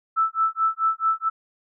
sine tone with tremolo, 1318.5 Hz, E6, in tune, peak -16 dBFS, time 0.16-1.3 s, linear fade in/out 20 ms, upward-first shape sine, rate 4.6 Hz, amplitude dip 100%, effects none

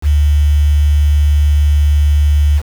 sine tone with quantisation, 73.3 Hz, D2, 3 cents flat, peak -7 dBFS, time 0.02-2.62 s, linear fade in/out 50 ms, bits 5, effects none

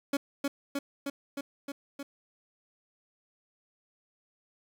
30% pulse tone with echo, 280.2 Hz, C#4, 19 cents sharp, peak -23 dBFS, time 0.13-0.17 s, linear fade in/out 5 ms, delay 310 ms, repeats 6, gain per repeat -2 dB, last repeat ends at 2.03 s, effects none

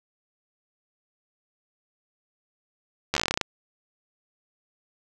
slowing click train, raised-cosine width 0.2 ms, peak -6 dBFS, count 13, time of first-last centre 3.14-3.413 s, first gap 12 ms, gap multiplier 1.11, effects none

